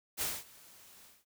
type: noise with ADSR envelope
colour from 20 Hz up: white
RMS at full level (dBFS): -33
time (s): 0.17-1.25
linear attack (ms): 45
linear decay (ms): 220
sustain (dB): -24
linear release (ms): 200
effects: none